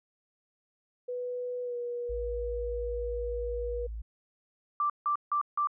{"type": "tone with pitch glide", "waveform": "sine", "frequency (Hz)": [493.9, 481.8], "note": ["B4", "B4"], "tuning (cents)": [0, -43], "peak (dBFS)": -32, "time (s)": [1.08, 3.87], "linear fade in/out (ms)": 10, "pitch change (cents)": -43, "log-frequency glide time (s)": [1.63, 1.76]}
{"type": "tone", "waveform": "sine", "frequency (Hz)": 55, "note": "A1", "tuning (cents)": 0, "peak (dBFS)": -35, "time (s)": [2.09, 4.02], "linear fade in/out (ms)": 10}
{"type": "tone bursts", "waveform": "sine", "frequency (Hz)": 1174.7, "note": "D6", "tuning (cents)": 0, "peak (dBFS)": -25, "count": 4, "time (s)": [4.8, 5.672], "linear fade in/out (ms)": 2, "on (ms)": 98, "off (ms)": 160}
{"effects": []}